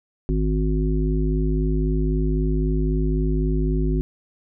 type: harmonic tone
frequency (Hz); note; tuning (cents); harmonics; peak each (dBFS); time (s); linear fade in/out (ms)
51.91; G#1; 0; 1 / 3 / 5 / 7; -20 / -25 / -27 / -28; 0.29-4.01; 0
effects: none